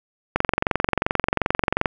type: click train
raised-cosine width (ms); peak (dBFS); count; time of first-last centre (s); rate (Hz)
0.5; -3; 35; 0.36-1.858; 22.7
effects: none